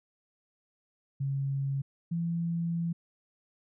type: tone pair in turn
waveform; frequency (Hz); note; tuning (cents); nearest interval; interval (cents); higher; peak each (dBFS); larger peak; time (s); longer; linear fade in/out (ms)
sine; 137.5 / 168.66; C#3 / E3; -14 / +40; major third; 354; second; -28; neither; 1.2-1.82 / 2.11-2.93; second; 10
effects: none